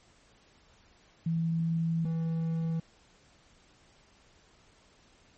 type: tone pair in turn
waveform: sine / triangle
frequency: 164.81 / 163.58 Hz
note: E3 / E3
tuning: 0 / -13 cents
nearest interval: unison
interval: 13 cents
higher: first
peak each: -26 dBFS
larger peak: neither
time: 1.26-2.05 / 2.05-2.8 s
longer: first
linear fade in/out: 5 ms
effects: pink hiss -62 dBFS RMS until 5.37 s + MP3 32 kbps